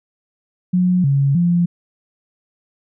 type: tone with pitch steps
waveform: sine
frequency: 181 / 138.9 / 173.5 Hz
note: F#3 / C#3 / F3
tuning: -38 / +4 / -11 cents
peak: -12 dBFS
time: 0.73-1.66 s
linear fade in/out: 10 ms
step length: 310 ms
effects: none